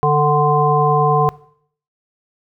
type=harmonic tone; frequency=148.4 Hz; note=D3; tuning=18 cents sharp; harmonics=1 / 3 / 5 / 7; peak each=-17 / -17 / -17 / -17 dBFS; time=0.03-1.29 s; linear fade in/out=0 ms; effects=noise-tail reverb RT60 0.6 s tail -20 dB re dry